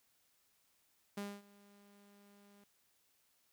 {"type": "tone with ADSR envelope", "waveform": "sawtooth", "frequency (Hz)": 202.3, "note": "G#3", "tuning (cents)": -45, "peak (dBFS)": -35, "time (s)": [1.17, 2.64], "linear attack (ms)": 7, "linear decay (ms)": 240, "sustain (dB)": -23, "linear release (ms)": 3, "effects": ["white hiss -75 dBFS RMS until 3.52 s"]}